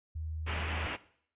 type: tone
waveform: sine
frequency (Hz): 79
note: D#2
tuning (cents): +27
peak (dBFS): -35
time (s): 0.15-0.87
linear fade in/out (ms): 10
type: low-pass noise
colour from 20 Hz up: white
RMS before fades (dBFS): -38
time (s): 0.46-0.97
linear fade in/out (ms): 20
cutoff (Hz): 3000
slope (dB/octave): 48
effects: noise-tail reverb RT60 0.6 s tail -18 dB re dry + resampled to 8000 Hz

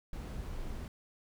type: noise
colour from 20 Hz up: brown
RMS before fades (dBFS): -40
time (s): 0.13-0.88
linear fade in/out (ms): 2
effects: none

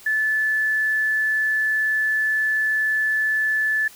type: tone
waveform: sine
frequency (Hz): 1739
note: A6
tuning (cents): -21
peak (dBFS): -18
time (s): 0.06-3.88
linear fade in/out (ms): 5
effects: white hiss -46 dBFS RMS until 3.95 s

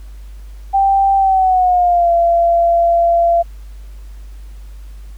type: tone with pitch glide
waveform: sine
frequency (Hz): 784 to 682.5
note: G5 to F5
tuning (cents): 0 to -40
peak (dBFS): -9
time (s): 0.73-3.43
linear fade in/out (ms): 20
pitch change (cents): -240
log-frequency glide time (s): 1.16-2.11
effects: added 50 Hz sine -30 dBFS peak until 5.17 s + pink hiss -51 dBFS RMS until 5.17 s

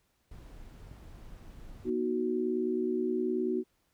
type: noise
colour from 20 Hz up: brown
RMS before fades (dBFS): -48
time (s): 0.31-1.9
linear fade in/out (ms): 5
type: chord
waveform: sine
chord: B major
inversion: none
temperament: equal with one note detuned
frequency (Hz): 241.2 / 311.1 / 370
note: B3 / D#4 / F#4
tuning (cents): -41 / 0 / 0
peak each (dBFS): -33 / -35 / -30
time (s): 1.84-3.64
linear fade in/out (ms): 50
effects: pink hiss -74 dBFS RMS until 3.93 s

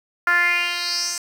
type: tone with band-pass filter sweep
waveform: 10% pulse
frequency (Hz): 349.2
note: F4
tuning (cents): 0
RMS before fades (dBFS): -21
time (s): 0.27-1.18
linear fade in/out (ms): 2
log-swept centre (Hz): 1500 to 7200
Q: 4.5
effects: 7-bit

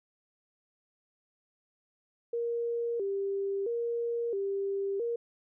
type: tone with vibrato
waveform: sine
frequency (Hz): 430.5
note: A4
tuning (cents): -38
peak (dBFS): -29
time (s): 2.33-5.16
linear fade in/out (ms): 5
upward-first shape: square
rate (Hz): 0.75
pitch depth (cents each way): 150
effects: none

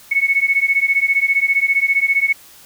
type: beating tone pair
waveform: sine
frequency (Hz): 2200 / 2215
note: C#7 / C#7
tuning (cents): -14 / -2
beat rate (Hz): 15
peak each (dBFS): -16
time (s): 0.11-2.33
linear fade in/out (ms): 10
effects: white hiss -44 dBFS RMS until 2.65 s

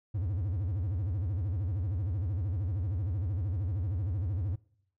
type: tone with vibrato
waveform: triangle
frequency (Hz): 93.6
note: F#2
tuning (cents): +20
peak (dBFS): -27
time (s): 0.14-4.56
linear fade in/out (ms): 10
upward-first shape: sine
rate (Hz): 13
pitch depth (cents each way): 270
effects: noise-tail reverb RT60 0.7 s tail -23 dB re dry

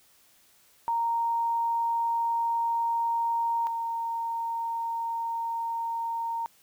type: tone pair in turn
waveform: sine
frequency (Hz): 928 / 922.1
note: A#5 / A#5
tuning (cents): -8 / -19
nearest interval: unison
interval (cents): 11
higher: first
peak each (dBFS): -24 / -28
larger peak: first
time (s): 0.88-3.67 / 3.67-6.46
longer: neither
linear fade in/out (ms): 0
effects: white hiss -61 dBFS RMS until 6.62 s

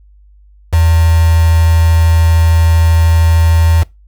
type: tone with quantisation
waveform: sine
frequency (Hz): 82.41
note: E2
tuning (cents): 0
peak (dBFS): -6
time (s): 0.72-3.84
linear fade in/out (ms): 20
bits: 3
effects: noise-tail reverb RT60 0.2 s tail -22 dB re dry + added 50 Hz sine -40 dBFS peak until 4.07 s

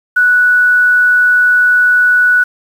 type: tone with quantisation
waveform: sine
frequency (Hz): 1476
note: F#6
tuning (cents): -5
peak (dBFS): -6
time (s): 0.16-2.44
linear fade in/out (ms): 10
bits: 6
effects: none

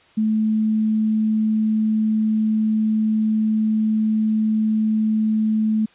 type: tone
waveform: sine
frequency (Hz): 217.3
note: A3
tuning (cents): -21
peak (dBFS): -16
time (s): 0.17-5.86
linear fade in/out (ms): 10
effects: white hiss -53 dBFS RMS until 5.94 s + resampled to 8000 Hz

